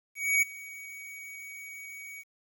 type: tone with ADSR envelope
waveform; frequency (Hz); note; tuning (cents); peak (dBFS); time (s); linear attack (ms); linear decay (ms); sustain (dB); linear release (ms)
square; 2253; C#7; +28; -21; 0.15-2.24; 270; 16; -21; 39
effects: 10-bit